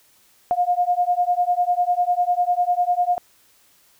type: beating tone pair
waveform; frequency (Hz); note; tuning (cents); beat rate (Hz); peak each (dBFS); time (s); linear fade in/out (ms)
sine; 707 / 717; F5 / F5; +21 / +45; 10; -20; 0.51-3.18; 0
effects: white hiss -57 dBFS RMS until 3.99 s